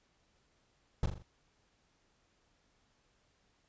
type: noise with echo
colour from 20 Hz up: brown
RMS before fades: -29 dBFS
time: 1.03-1.06 s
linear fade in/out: 2 ms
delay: 41 ms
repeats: 4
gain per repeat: -6 dB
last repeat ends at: 1.224 s
effects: pink hiss -73 dBFS RMS until 3.68 s + resampled to 16000 Hz